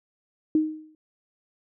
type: tone with exponential decay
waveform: sine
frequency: 311.1 Hz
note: D#4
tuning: in tune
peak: -15 dBFS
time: 0.55-0.95 s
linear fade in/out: 2 ms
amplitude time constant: 85 ms
effects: none